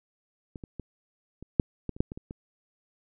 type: clicks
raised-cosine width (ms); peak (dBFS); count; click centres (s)
3; -26 / -27 / -23 / -29 / -6 / -18 / -30 / -10 / -24 / -26 / -25; 11; 0.558 / 0.638 / 0.797 / 1.426 / 1.598 / 1.893 / 1.965 / 2.005 / 2.119 / 2.175 / 2.309
effects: none